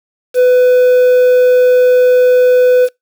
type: tone with quantisation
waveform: triangle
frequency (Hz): 500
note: B4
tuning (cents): +21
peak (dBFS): -3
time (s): 0.34-2.89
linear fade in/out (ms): 50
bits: 5
effects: noise-tail reverb RT60 0.2 s tail -26 dB re dry